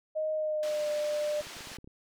sine tone with pitch glide, 622.3 to 598.3 Hz, D#5 to D5, 0 to +32 cents, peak -28 dBFS, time 0.15-1.42 s, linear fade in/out 20 ms, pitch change -68 cents, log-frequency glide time 0.33-0.89 s
white band-pass noise, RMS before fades -45 dBFS, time 0.63-1.77 s, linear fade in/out 0 ms, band 220 to 5300 Hz, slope 12 dB/octave
clicks, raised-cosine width 3 ms, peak -37 dBFS, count 9, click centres 1.409 / 1.469 / 1.567 / 1.607 / 1.672 / 1.717 / 1.786 / 1.844 / 1.875 s
effects none

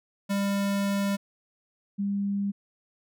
square / sine tone pair in turn, 199.3 / 200.2 Hz, G3 / G3, +29 / +37 cents, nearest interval unison, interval 8 cents, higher second, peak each -25 dBFS, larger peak neither, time 0.29-1.17 / 1.98-2.52 s, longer first, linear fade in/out 20 ms, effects none

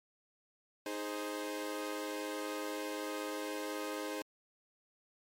sawtooth chord, Ab major, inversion second, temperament equal, 311.1 / 415.3 / 523.3 Hz, Eb4 / Ab4 / C5, 0 / 0 / 0 cents, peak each -37 / -39 / -38 dBFS, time 0.86-4.22 s, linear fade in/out 2 ms, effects MP3 64 kbps

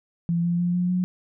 sine tone with pitch steps, 170 / 172.77 / 175.59 / 178.45 / 181.36 Hz, F3 / F3 / F3 / F3 / F#3, -46 / -18 / +10 / +38 / -34 cents, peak -20 dBFS, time 0.29-1.04 s, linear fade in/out 0 ms, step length 150 ms, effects none

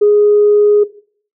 sine tone, 415.3 Hz, G#4, in tune, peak -5 dBFS, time 0.01-0.84 s, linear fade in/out 10 ms, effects noise-tail reverb RT60 0.5 s tail -17 dB re dry + tanh soft clip ceiling -1 dBFS

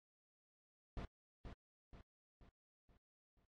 brown noise with echo, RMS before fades -45 dBFS, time 0.97-1.05 s, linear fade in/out 2 ms, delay 480 ms, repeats 5, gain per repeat -6 dB, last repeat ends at 3.45 s, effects low-pass 4000 Hz 12 dB/octave + AAC 32 kbps

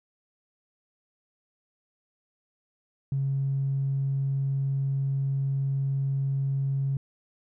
triangle tone with tanh clipping, 136.8 Hz, C#3, 23 cents flat, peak -24 dBFS, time 3.12-6.97 s, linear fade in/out 2 ms, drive 4 dB, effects none

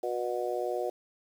harmonic tone, 121.8 Hz, B2, 24 cents flat, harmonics 3 / 4 / 5 / 6, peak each -34 / -34 / -35 / -36 dBFS, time 0.03-0.9 s, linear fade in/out 5 ms, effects 9-bit

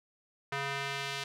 square tone with band-pass filter sweep, 139.1 Hz, C#3, 6 cents sharp, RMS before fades -36 dBFS, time 0.52-1.24 s, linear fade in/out 5 ms, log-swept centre 1700 to 3400 Hz, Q 1, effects none

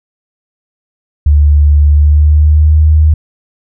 sine tone with pitch glide, 73.42 to 77.25 Hz, D2 to D#2, 0 to -12 cents, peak -3 dBFS, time 1.26-3.14 s, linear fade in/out 5 ms, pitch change +88 cents, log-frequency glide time 1.88-2.82 s, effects none

